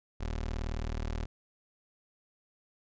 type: tone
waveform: 25% pulse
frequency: 38.89 Hz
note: D#1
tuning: in tune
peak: -29 dBFS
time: 0.2-1.26 s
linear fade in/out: 10 ms
effects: resampled to 16000 Hz